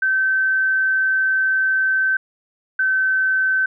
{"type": "tone pair in turn", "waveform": "sine", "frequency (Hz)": [1542, 1534.8], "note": ["G6", "G6"], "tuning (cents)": [-29, -37], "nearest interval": "unison", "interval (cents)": 8, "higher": "first", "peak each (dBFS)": -15, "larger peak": "neither", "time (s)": [[0.02, 2.17], [2.79, 3.66]], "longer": "first", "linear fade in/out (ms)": 5, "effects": []}